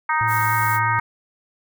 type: harmonic tone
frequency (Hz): 311.1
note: D#4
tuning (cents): 0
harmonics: 3 / 4 / 5 / 6 / 7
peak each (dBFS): -21 / -23 / -25 / -27 / -28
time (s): 0.09-1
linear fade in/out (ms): 5
type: tone with vibrato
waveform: triangle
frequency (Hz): 112.3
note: A2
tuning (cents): +36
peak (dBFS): -23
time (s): 0.21-0.99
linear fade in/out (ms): 0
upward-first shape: square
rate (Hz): 3.3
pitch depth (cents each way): 12
type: noise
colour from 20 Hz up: violet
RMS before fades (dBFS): -31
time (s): 0.27-0.8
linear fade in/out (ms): 50
effects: none